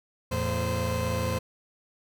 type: tone cluster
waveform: 30% pulse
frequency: 84.8 / 112.5 / 518 Hz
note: E2 / A2 / C5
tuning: +50 / +39 / -17 cents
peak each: -28 dBFS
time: 0.31-1.39 s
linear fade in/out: 10 ms
effects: none